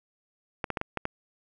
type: clicks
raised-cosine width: 0.5 ms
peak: -14 dBFS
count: 6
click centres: 0.642 / 0.703 / 0.772 / 0.814 / 0.973 / 1.054 s
effects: none